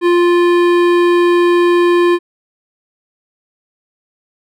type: tone with hard clipping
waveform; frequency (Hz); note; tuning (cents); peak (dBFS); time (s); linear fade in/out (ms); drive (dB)
sine; 349.2; F4; 0; -10; 0.01-2.19; 50; 15
effects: none